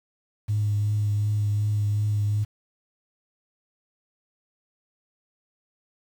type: tone with vibrato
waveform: sine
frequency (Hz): 104.4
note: G#2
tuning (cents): +10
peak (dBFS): -20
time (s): 0.48-2.45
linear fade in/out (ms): 20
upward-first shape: triangle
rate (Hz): 2.7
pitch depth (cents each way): 20
effects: tanh soft clip ceiling -16 dBFS + 8-bit